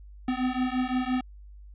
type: beating tone pair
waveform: square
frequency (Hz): 251.5 / 257.3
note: B3 / C4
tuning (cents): +32 / -29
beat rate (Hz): 5.8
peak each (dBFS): -29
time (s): 0.28-1.21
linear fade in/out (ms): 5
effects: added 50 Hz sine -44 dBFS peak until 1.74 s + resampled to 8000 Hz